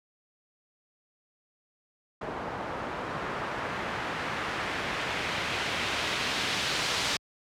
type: noise with low-pass filter sweep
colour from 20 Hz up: white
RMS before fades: -32 dBFS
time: 2.21-7.17 s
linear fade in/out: 5 ms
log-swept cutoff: 930 to 4400 Hz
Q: 0.97
effects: high-pass 60 Hz 12 dB/octave

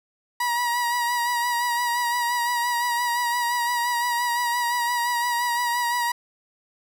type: tone with vibrato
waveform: 30% pulse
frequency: 961 Hz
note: B5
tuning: 48 cents flat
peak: -19 dBFS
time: 0.4-6.12 s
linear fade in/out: 5 ms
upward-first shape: sine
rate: 5.8 Hz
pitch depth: 32 cents each way
effects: none

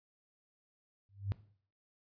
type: tone with exponential growth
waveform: sine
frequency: 99.2 Hz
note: G2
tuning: 21 cents sharp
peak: -28 dBFS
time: 1.09-1.32 s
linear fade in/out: 0 ms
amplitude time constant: 49 ms
effects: noise-tail reverb RT60 0.5 s tail -17 dB re dry + resampled to 11025 Hz

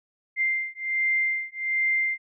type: beating tone pair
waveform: sine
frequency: 2093 / 2094.3 Hz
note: C7 / C7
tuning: 0 / +1 cents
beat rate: 1.3 Hz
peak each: -26 dBFS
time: 0.36-2.18 s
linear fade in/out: 50 ms
effects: none

